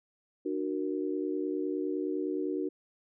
sine chord, D augmented, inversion none, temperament equal with one note detuned, 300.2 / 370 / 466.2 Hz, D4 / F#4 / A#4, +38 / 0 / 0 cents, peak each -33 / -33 / -38 dBFS, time 0.45-2.69 s, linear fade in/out 10 ms, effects none

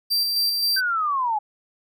45% pulse tone with tremolo, 4702 Hz, D8, 1 cent sharp, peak -18 dBFS, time 0.1-0.81 s, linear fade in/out 20 ms, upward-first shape square, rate 3.8 Hz, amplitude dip 30%
sine linear sweep, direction down, 1568 to 819 Hz, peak -20 dBFS, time 0.76-1.39 s, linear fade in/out 10 ms
effects none

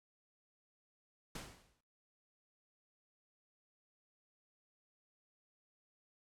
pink noise with exponential decay, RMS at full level -43 dBFS, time 1.35-1.81 s, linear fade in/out 5 ms, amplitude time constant 99 ms, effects noise-tail reverb RT60 0.6 s tail -26 dB re dry + low-pass 10000 Hz 12 dB/octave

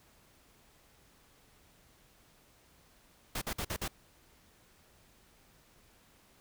pink noise bursts, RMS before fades -36 dBFS, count 5, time 3.35-3.88 s, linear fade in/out 5 ms, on 66 ms, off 50 ms, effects pink hiss -64 dBFS RMS until 6.4 s

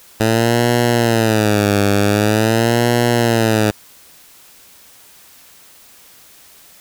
10% pulse tone with vibrato, 110 Hz, A2, in tune, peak -4 dBFS, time 0.2-3.71 s, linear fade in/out 5 ms, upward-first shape sine, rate 0.45 Hz, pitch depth 150 cents each way, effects white hiss -45 dBFS RMS until 6.8 s

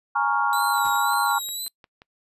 sine chord, Bb minor seventh, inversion third, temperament equal, 830.6 / 932.3 / 1108.7 / 1396.9 Hz, Ab5 / Bb5 / Db6 / F6, 0 / 0 / 0 / 0 cents, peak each -25 dBFS, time 0.15-1.39 s, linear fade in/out 10 ms
15% pulse tone with vibrato, 3951 Hz, B7, in tune, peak -22 dBFS, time 0.53-1.68 s, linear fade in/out 0 ms, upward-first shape sine, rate 1.9 Hz, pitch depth 56 cents each way
click train, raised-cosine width 0.3 ms, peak -30 dBFS, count 8, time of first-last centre 0.78-2.019 s, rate 5.65 Hz
pink noise with exponential decay, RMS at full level -40 dBFS, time 0.85-1.05 s, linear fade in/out 0 ms, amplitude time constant 43 ms
effects noise-tail reverb RT60 0.1 s tail -25 dB re dry + resampled to 32000 Hz

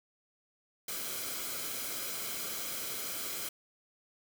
white noise with comb filter, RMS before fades -38 dBFS, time 0.88-3.49 s, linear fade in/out 5 ms, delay 1.1 ms, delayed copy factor -0.55, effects none

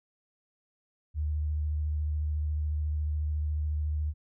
sine tone with vibrato, 75.7 Hz, D#2, 47 cents flat, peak -27 dBFS, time 1.14-4.14 s, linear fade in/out 50 ms, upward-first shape triangle, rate 14 Hz, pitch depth 27 cents each way, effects none

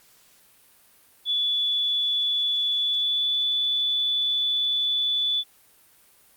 sine tone with pitch glide, 3439 to 3469 Hz, A7 to A7, -40 to -25 cents, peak -21 dBFS, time 1.25-5.44 s, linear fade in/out 50 ms, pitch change +15 cents, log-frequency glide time 2.75-3.38 s, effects white hiss -57 dBFS RMS until 6.36 s + Opus 48 kbps

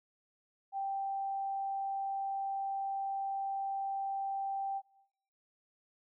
sine tone, 784 Hz, G5, in tune, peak -33 dBFS, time 0.72-4.82 s, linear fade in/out 50 ms, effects noise-tail reverb RT60 0.7 s tail -18 dB re dry

